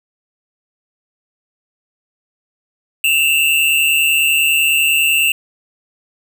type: tone pair together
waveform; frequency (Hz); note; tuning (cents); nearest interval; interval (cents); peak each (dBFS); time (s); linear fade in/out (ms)
square; 2644 / 2794; E7 / F7; +5 / 0; minor second; 95; -15; 3.04-5.32; 2
effects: none

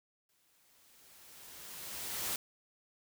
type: noise with exponential growth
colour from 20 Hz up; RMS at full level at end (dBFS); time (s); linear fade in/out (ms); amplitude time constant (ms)
white; -35; 0.29-2.36; 2; 450
effects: none

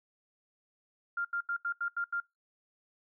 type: tone bursts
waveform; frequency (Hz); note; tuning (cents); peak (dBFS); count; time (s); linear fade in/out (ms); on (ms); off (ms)
sine; 1396.9; F6; 0; -30; 7; 1.17-2.202; 5; 78; 81
effects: noise-tail reverb RT60 0.2 s tail -24 dB re dry

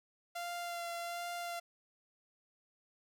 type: tone with vibrato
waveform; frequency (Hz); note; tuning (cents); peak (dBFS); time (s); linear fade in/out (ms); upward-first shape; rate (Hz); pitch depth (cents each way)
sawtooth; 691; F5; -19; -35; 0.35-1.6; 10; sine; 1.3; 15
effects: none

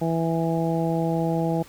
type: harmonic tone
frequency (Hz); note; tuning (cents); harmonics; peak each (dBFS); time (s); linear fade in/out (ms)
164.81; E3; 0; 1 / 2 / 3 / 4 / 5; -24 / -27 / -29 / -30 / -31; 0.01-1.63; 10
effects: pink hiss -49 dBFS RMS until 1.68 s

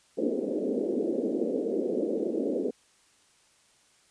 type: band-pass noise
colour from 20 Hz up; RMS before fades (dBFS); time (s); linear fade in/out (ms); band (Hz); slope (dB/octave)
white; -29; 0.17-2.71; 10; 220 to 510; 48
effects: white hiss -63 dBFS RMS until 4.1 s + resampled to 22050 Hz

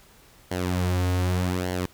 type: tone with flanger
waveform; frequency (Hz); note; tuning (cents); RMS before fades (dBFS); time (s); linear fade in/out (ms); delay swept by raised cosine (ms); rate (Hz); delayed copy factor
sawtooth; 90.5; F#2; -38; -25; 0.51-1.86; 5; 0.8 to 5.2; 0.84; -0.65
effects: pink hiss -54 dBFS RMS until 1.93 s

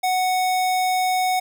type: tone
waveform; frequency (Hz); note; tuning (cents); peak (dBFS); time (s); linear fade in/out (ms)
square; 740; F#5; 0; -19; 0.03-1.4; 10
effects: 10-bit

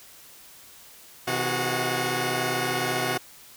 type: tone cluster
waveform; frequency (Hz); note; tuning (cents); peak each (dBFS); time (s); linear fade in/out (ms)
10% pulse; 127.9 / 160.3 / 368.4 / 414.6 / 722; C3 / E3 / F#4 / G#4 / F#5; -39 / -48 / -7 / -3 / -43; -22 / -27 / -20 / -27 / -23; 1.27-3.18; 10
effects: white hiss -49 dBFS RMS until 3.56 s

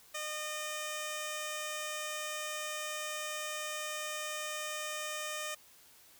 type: tone with notch filter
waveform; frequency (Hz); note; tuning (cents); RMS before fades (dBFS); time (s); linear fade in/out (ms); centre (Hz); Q
5% pulse; 610; D#5; -34; -39; 0.14-5.55; 10; 4400; 1.5
effects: white hiss -60 dBFS RMS until 6.19 s

